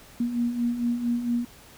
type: beating tone pair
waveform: sine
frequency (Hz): 235.2 / 239.6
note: A#3 / A#3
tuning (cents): +16 / +48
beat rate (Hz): 4.4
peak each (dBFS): -31 / -24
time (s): 0.2-1.45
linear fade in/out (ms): 5
effects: pink hiss -50 dBFS RMS until 1.77 s